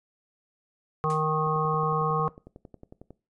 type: harmonic tone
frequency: 155.56 Hz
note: D#3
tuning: in tune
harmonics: 1 / 3 / 5 / 7 / 8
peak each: -28 / -29 / -32 / -28 / -33 dBFS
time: 1.04-2.28 s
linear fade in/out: 0 ms
type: noise with exponential decay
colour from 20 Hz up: white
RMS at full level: -39 dBFS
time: 1.1-1.26 s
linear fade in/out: 0 ms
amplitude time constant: 34 ms
type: click train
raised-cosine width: 2 ms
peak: -31 dBFS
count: 19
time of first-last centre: 1.47-3.106 s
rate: 11 Hz
effects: noise-tail reverb RT60 0.3 s tail -20 dB re dry + resampled to 22050 Hz